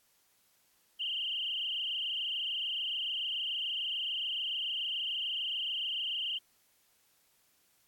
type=tone with frequency modulation; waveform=sine; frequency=2979 Hz; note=F#7; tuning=11 cents sharp; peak=-32 dBFS; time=0.99-6.39 s; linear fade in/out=20 ms; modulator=26.9 Hz; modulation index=6.8; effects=white hiss -70 dBFS RMS until 7.87 s + AAC 64 kbps